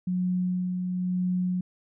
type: tone with tremolo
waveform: sine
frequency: 181.6 Hz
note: F#3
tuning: 32 cents flat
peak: -23 dBFS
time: 0.07-1.61 s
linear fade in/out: 5 ms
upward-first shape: sine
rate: 1 Hz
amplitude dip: 35%
effects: none